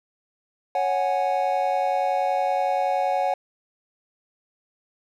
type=chord; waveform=triangle; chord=C# suspended fourth; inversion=none; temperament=equal; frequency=554.4 / 740 / 830.6 Hz; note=C#5 / F#5 / G#5; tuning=0 / 0 / 0 cents; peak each=-24 / -21 / -25 dBFS; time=0.75-3.34 s; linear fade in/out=2 ms; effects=none